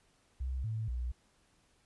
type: tone with pitch steps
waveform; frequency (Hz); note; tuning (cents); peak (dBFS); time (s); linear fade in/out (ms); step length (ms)
sine; 64.6 / 110.6 / 61; C2 / A2 / B1; -21 / +9 / -21; -33; 0.4-1.12; 10; 240
effects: pink hiss -70 dBFS RMS until 1.85 s + resampled to 24000 Hz